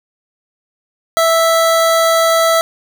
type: tone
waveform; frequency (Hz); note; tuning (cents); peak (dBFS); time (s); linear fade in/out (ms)
25% pulse; 658; E5; -3; -6; 1.17-2.61; 0
effects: none